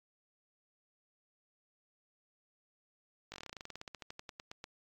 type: slowing click train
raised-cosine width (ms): 0.2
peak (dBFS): -27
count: 24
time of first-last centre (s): 3.32-4.641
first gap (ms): 19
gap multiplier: 1.09
effects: AAC 48 kbps